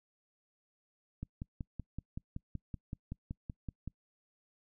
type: click train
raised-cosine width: 5 ms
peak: -27 dBFS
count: 15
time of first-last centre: 1.23-3.877 s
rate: 5.29 Hz
effects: noise-tail reverb RT60 0.1 s tail -26 dB re dry